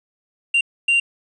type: tone bursts at uneven times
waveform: triangle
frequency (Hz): 2772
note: F7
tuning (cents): -14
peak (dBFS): -12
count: 2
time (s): 0.54-0.61 / 0.88-1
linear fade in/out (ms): 5
effects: resampled to 24000 Hz + 9-bit